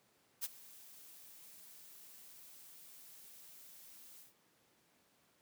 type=noise with ADSR envelope; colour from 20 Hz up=blue; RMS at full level=-37 dBFS; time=0.41-4.34 s; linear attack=31 ms; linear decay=32 ms; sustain=-20 dB; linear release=140 ms; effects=pink hiss -72 dBFS RMS until 5.41 s + high-pass 150 Hz 12 dB/octave